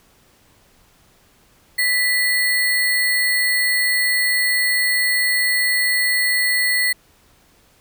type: tone with sample-and-hold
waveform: sine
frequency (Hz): 1975.5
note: B6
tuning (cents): 0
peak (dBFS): -15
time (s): 1.78-6.93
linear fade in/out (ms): 10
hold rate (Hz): 6300
effects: pink hiss -55 dBFS RMS until 7.8 s